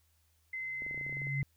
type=tone; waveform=sine; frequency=2059 Hz; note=C7; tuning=28 cents flat; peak=-36 dBFS; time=0.53-1.42 s; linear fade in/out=5 ms
type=tone with exponential growth; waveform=sine; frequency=138.59 Hz; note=C#3; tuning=in tune; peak=-29 dBFS; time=0.6-1.43 s; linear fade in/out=0 ms; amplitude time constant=180 ms
type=clicks; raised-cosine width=2 ms; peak=-36 dBFS; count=12; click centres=0.821 / 0.865 / 0.911 / 0.945 / 0.977 / 1.012 / 1.065 / 1.095 / 1.126 / 1.17 / 1.218 / 1.27 s
effects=added 80 Hz sine -70 dBFS peak until 1.56 s + white hiss -74 dBFS RMS until 1.56 s